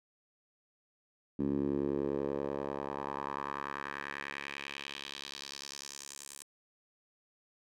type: tone with band-pass filter sweep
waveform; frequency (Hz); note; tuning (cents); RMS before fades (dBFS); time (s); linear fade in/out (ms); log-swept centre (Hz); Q
10% pulse; 70.2; C#2; +22; -38; 1.39-6.43; 5; 260 to 8800; 2.2
effects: none